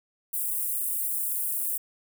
white high-pass noise, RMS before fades -29 dBFS, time 0.33-1.78 s, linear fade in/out 10 ms, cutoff 8700 Hz, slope 48 dB/octave, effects none

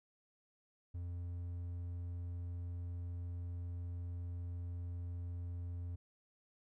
triangle tone, 87.31 Hz, F2, in tune, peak -38 dBFS, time 0.94-5.96 s, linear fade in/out 10 ms, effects none

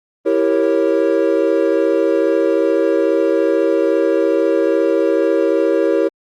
triangle chord, E diminished seventh, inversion none, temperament equal with one note detuned, 329.6 / 392 / 466.2 / 549.9 Hz, E4 / G4 / Bb4 / Db5, 0 / 0 / 0 / -14 cents, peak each -16 dBFS, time 0.25-6.09 s, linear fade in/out 20 ms, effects Opus 32 kbps

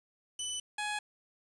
15% pulse tone pair in turn, 2993 / 838.1 Hz, F#7 / G#5, +19 / +16 cents, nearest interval octave + minor seventh, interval 2203 cents, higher first, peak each -27 dBFS, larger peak neither, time 0.39-0.6 / 0.78-0.99 s, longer neither, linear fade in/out 5 ms, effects resampled to 24000 Hz + 9-bit

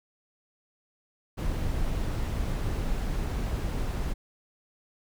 brown noise, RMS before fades -29 dBFS, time 1.37-4.14 s, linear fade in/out 20 ms, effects none

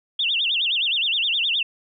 sine tone with vibrato, 3136 Hz, G7, in tune, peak -19 dBFS, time 0.19-1.63 s, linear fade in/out 5 ms, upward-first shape sine, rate 9.6 Hz, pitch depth 280 cents each way, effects none

